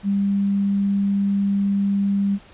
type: tone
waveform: sine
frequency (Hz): 199.1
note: G3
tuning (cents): +27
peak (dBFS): -17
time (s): 0.03-2.39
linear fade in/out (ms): 50
effects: pink hiss -48 dBFS RMS until 2.53 s + resampled to 8000 Hz